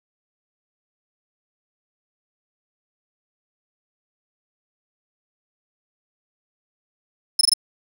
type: tone bursts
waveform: 30% pulse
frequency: 5220 Hz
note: E8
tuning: 18 cents flat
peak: -8 dBFS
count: 4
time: 7.39-7.537 s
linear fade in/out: 5 ms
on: 21 ms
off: 21 ms
effects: 7-bit